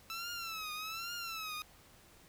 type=tone with vibrato; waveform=15% pulse; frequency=1319 Hz; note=E6; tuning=1 cent sharp; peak=-33 dBFS; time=0.1-1.62 s; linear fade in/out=0 ms; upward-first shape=triangle; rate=1.2 Hz; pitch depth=130 cents each way; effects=pink hiss -61 dBFS RMS until 2.28 s